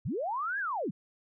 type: linear two-way sweep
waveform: sine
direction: up then down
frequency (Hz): 77.78 to 1700 to 130.4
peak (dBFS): -30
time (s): 0.05-0.91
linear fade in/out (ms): 10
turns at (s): 0.59
effects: none